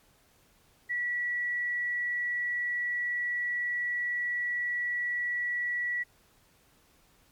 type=tone; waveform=sine; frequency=1942 Hz; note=B6; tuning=30 cents flat; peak=-28 dBFS; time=0.89-6.04 s; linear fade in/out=20 ms; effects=pink hiss -64 dBFS RMS until 7.31 s + MP3 96 kbps